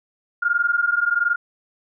sine tone pair together, 1402.8 / 1424 Hz, F6 / F6, +7 / +33 cents, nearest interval unison, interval 26 cents, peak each -20 dBFS, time 0.42-1.36 s, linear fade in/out 10 ms, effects none

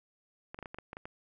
clicks, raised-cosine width 0.5 ms, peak -27 dBFS, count 9, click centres 0.545 / 0.589 / 0.627 / 0.658 / 0.745 / 0.786 / 0.931 / 0.969 / 1.055 s, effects none

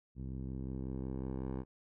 10% pulse tone with low-pass filter sweep, 65.41 Hz, C2, in tune, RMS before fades -40 dBFS, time 0.15-1.65 s, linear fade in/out 50 ms, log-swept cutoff 180 to 870 Hz, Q 0.71, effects none

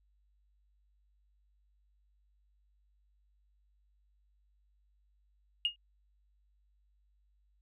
sine tone with exponential decay, 2853 Hz, F7, 36 cents sharp, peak -23 dBFS, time 5.65-5.76 s, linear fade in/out 1 ms, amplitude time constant 23 ms, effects tanh soft clip ceiling -19 dBFS + added 50 Hz sine -68 dBFS peak until 7.61 s

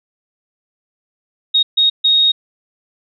sine tone bursts at uneven times, 3743 Hz, A#7, 6 cents sharp, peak -9 dBFS, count 3, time 1.54-1.63 / 1.77-1.9 / 2.04-2.32 s, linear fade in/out 10 ms, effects none

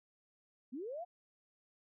sine linear sweep, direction up, 224.6 to 734 Hz, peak -40 dBFS, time 0.72-1.05 s, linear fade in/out 20 ms, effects none

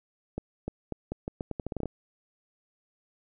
accelerating click train, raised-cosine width 2 ms, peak -19 dBFS, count 14, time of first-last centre 0.38-1.857 s, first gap 300 ms, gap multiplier 0.81, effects none

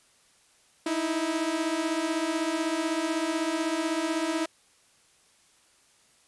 sawtooth beating tone pair, 311.1 / 327.1 Hz, D#4 / E4, 0 / -13 cents, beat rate 16 Hz, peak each -27 / -24 dBFS, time 0.86-4.46 s, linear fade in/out 5 ms, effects white hiss -62 dBFS RMS until 6.27 s + resampled to 24000 Hz

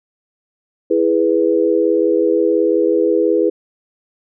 sine chord, E major, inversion none, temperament equal, 329.6 / 415.3 / 493.9 Hz, E4 / G#4 / B4, 0 / 0 / 0 cents, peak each -16 dBFS, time 0.9-3.5 s, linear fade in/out 10 ms, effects none

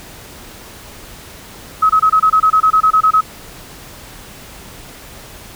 sine tone bursts, 1279 Hz, D#6, 47 cents sharp, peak -7 dBFS, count 14, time 1.82-3.21 s, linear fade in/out 10 ms, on 77 ms, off 24 ms, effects pink hiss -36 dBFS RMS until 5.55 s

